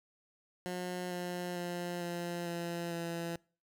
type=tone with pitch steps; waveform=15% pulse; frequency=180 / 177.73 / 175.48 / 173.27 / 171.08 / 168.92 Hz; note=F#3 / F3 / F3 / F3 / F3 / E3; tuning=-47 / +31 / +9 / -13 / -35 / +43 cents; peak=-30 dBFS; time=0.66-3.36 s; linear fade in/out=0 ms; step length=450 ms; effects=noise-tail reverb RT60 0.4 s tail -25 dB re dry